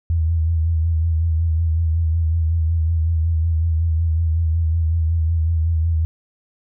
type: tone with vibrato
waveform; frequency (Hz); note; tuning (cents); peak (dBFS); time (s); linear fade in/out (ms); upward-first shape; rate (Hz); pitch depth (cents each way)
sine; 81.5; E2; -19; -15; 0.1-6.05; 0; sine; 5.4; 51
effects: none